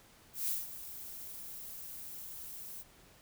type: noise with ADSR envelope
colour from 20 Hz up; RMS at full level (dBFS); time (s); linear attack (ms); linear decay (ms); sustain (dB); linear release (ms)
violet; -33; 0.33-2.84; 150; 180; -13; 33
effects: pink hiss -61 dBFS RMS until 3.21 s